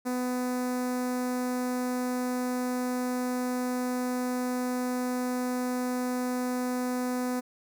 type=tone with notch filter; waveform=sawtooth; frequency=250 Hz; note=B3; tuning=21 cents sharp; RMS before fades=-30 dBFS; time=0.05-7.41 s; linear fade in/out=20 ms; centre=3100 Hz; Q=0.75; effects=none